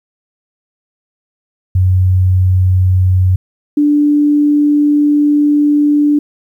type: tone pair in turn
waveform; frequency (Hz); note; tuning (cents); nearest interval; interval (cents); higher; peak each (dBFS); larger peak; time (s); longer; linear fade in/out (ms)
sine; 92.5 / 293.7; F#2 / D4; 0 / 0; octave + minor sixth; 2000; second; -7; neither; 1.75-3.36 / 3.77-6.19; second; 5
effects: 8-bit